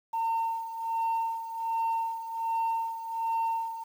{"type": "tone with tremolo", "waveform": "sine", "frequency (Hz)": 909, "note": "A#5", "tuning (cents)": -44, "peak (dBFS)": -23, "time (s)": [0.13, 3.84], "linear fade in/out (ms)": 10, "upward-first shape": "sine", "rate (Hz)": 1.3, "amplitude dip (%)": 75, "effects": ["tanh soft clip ceiling -24 dBFS", "9-bit"]}